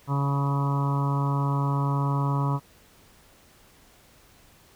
harmonic tone with a mistuned harmonic, 140.1 Hz, C#3, 19 cents sharp, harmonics 1 / 2 / 3 / 4 / 5 / 6 / 7 / 8 / 9, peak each -23 / -33 / -39 / -41 / -41 / -40 / -32 / -36 / -38 dBFS, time 0.07-2.6 s, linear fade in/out 50 ms, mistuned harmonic 6, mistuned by +16 cents, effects pink hiss -56 dBFS RMS until 4.75 s

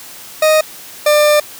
40% pulse tone pair in turn, 622.3 / 596.8 Hz, D#5 / D5, 0 / +28 cents, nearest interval minor second, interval 72 cents, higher first, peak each -7 dBFS, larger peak neither, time 0.42-0.61 / 1.06-1.4 s, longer second, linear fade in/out 5 ms, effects white hiss -34 dBFS RMS until 1.59 s + high-pass 80 Hz 12 dB/octave

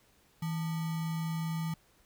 sine tone with sample-and-hold, 162.3 Hz, E3, 27 cents flat, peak -31 dBFS, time 0.42-1.74 s, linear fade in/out 5 ms, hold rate 1050 Hz, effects pink hiss -66 dBFS RMS until 2.05 s

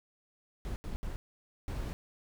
brown noise bursts at uneven times, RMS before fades -37 dBFS, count 4, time 0.65-0.76 / 0.84-0.96 / 1.03-1.16 / 1.68-1.93 s, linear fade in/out 0 ms, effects none

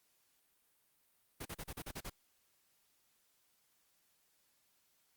pink noise bursts, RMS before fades -44 dBFS, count 8, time 1.4-2.099 s, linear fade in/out 10 ms, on 55 ms, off 37 ms, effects white hiss -75 dBFS RMS until 5.16 s + Opus 48 kbps

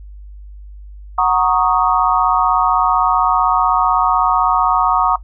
sine chord, D# minor seventh, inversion first, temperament equal, 740 / 932.3 / 1108.7 / 1244.5 Hz, F#5 / A#5 / C#6 / D#6, 0 / 0 / 0 / 0 cents, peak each -17 dBFS, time 1.18-5.16 s, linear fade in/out 5 ms, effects noise-tail reverb RT60 0.1 s tail -18 dB re dry + added 50 Hz sine -32 dBFS peak until 5.23 s

